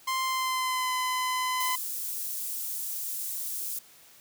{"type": "tone with pitch glide", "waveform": "sawtooth", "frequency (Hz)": [1046.5, 1016.7], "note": ["C6", "B5"], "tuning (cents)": [0, 50], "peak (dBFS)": -23, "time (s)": [0.07, 1.76], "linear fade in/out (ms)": 10, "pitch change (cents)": -50, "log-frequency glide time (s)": [0.23, 0.92]}
{"type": "high-pass noise", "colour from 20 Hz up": "white", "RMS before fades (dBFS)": -34, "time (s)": [1.6, 3.79], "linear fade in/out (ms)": 5, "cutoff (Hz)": 8100, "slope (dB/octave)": 12}
{"effects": ["white hiss -55 dBFS RMS until 4.2 s", "high-pass 60 Hz 12 dB/octave"]}